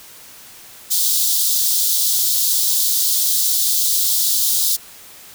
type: high-pass noise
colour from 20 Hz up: white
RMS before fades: -17 dBFS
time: 0.9-4.77 s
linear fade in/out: 20 ms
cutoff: 3500 Hz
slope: 48 dB/octave
effects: white hiss -41 dBFS RMS until 5.34 s